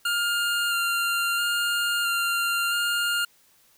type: tone with vibrato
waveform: 25% pulse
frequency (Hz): 1400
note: F6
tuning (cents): +4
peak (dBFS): -19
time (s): 0.05-3.25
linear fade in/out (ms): 5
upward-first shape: square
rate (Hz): 0.75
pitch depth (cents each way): 11
effects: white hiss -60 dBFS RMS until 3.77 s